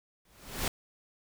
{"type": "noise with exponential growth", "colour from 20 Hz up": "pink", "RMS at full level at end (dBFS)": -28, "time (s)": [0.25, 0.68], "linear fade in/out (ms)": 2, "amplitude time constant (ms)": 92, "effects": []}